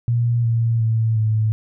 sine tone with pitch steps, 118.6 / 115.36 / 112.2 / 109.13 Hz, A#2 / A#2 / A2 / A2, +30 / -18 / +34 / -14 cents, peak -15 dBFS, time 0.08-1.52 s, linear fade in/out 0 ms, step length 360 ms, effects none

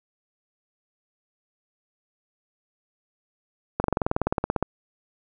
slowing click train, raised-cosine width 1 ms, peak -8 dBFS, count 17, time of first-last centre 3.8-4.626 s, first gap 41 ms, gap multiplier 1.03, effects none

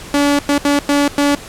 sawtooth tone bursts at uneven times, 286.6 Hz, D4, 42 cents flat, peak -7 dBFS, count 5, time 0.14-0.39 / 0.49-0.58 / 0.65-0.79 / 0.89-1.08 / 1.18-1.35 s, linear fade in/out 2 ms, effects pink hiss -33 dBFS RMS until 1.48 s + low-pass 11000 Hz 12 dB/octave

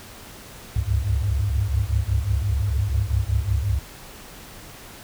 sine tone cluster, 66.6 / 71.6 / 98.1 / 103.9 Hz, C2 / D2 / G2 / G#2, +31 / -43 / +2 / +1 cents, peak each -25 dBFS, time 0.76-3.79 s, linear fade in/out 5 ms, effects pink hiss -42 dBFS RMS until 5.03 s

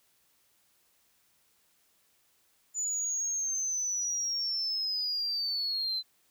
sine linear sweep, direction down, 7010 to 4044 Hz, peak -28 dBFS, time 2.74-6.03 s, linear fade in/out 50 ms, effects tanh soft clip ceiling -25 dBFS + white hiss -69 dBFS RMS until 6.3 s

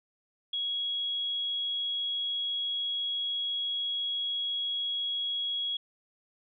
sine tone, 3322 Hz, G#7, in tune, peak -29 dBFS, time 0.53-5.77 s, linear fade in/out 5 ms, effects none

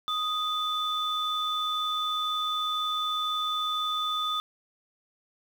sine tone pair together, 1246 / 3516 Hz, D#6 / A7, +2 / -2 cents, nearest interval octave + tritone, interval 1796 cents, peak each -28 / -29 dBFS, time 0.08-4.4 s, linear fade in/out 0 ms, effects tanh soft clip ceiling -19 dBFS + 8-bit

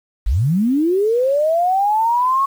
sine linear sweep, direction up, 39.68 to 1108.7 Hz, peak -13 dBFS, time 0.26-2.46 s, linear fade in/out 10 ms, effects 7-bit

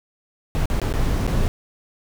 brown noise with dropouts, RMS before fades -20 dBFS, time 0.55-1.48 s, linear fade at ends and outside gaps 0 ms, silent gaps 0.657-0.701 / 0.8-0.817 / 0.926-0.939 / 1.266-1.276 s, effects none

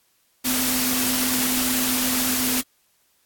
sine tone in noise, 254.2 Hz, C4, 50 cents flat, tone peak -26 dBFS, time 0.44-2.62 s, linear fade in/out 20 ms, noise white, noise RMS -23 dBFS, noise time 0.44-2.62 s, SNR -6 dB, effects white hiss -64 dBFS RMS until 3.25 s + AAC 64 kbps

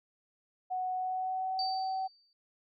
sine tone with pitch glide, 740 to 761.2 Hz, F#5 to F#5, 0 to +49 cents, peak -31 dBFS, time 0.7-2.08 s, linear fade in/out 20 ms, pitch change +49 cents, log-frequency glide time 0.95-1.73 s
sine tone with exponential decay, 4616 Hz, D8, 31 cents flat, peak -31 dBFS, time 1.59-2.33 s, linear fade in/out 1 ms, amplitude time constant 160 ms
effects none

